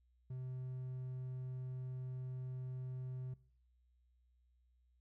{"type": "tone", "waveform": "triangle", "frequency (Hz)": 128.3, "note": "C3", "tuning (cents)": -34, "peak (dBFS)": -40, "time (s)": [0.3, 3.34], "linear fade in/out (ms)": 5, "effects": ["noise-tail reverb RT60 0.5 s tail -19 dB re dry", "added 61 Hz sine -70 dBFS peak until 5 s"]}